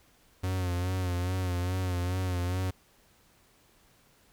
45% pulse tone with vibrato, 90.8 Hz, F#2, 32 cents flat, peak -28 dBFS, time 0.43-2.71 s, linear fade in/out 10 ms, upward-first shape sine, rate 2.4 Hz, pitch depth 49 cents each way, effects pink hiss -63 dBFS RMS until 4.32 s

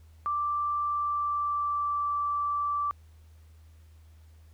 sine tone with pitch glide, 1174.7 to 1164.6 Hz, D6 to D6, 0 to -15 cents, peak -26 dBFS, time 0.26-2.91 s, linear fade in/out 0 ms, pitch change -15 cents, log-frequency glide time 0.81-2.14 s, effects added 79 Hz sine -51 dBFS peak until 4.53 s + pink hiss -67 dBFS RMS until 4.53 s

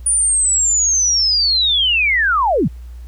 sine linear sweep, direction down, 9500 to 108.1 Hz, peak -12 dBFS, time 0.06-2.68 s, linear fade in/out 5 ms, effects added 60 Hz sine -30 dBFS peak until 3.07 s + pink hiss -54 dBFS RMS until 3.07 s

